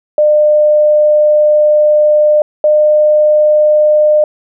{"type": "tone pair in turn", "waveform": "sine", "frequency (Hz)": [602, 604.9], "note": ["D5", "D#5"], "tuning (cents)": [43, -49], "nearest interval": "unison", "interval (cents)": 8, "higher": "second", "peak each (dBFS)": -5, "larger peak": "neither", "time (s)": [[0.18, 2.42], [2.64, 4.24]], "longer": "first", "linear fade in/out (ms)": 2, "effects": []}